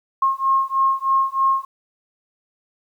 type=beating tone pair; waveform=sine; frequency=1074 / 1077.2 Hz; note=C6 / C#6; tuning=+45 / -50 cents; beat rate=3.2 Hz; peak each=-19 dBFS; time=0.22-1.65 s; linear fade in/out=5 ms; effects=9-bit